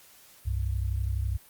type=tone pair together; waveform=sine; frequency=64.7 / 96.7 Hz; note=C2 / G2; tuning=-19 / -23 cents; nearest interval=perfect fifth; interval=696 cents; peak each=-28 / -30 dBFS; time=0.45-1.38 s; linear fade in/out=20 ms; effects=white hiss -55 dBFS RMS until 1.49 s + Opus 48 kbps